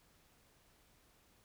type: silence
effects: pink hiss -69 dBFS RMS until 1.44 s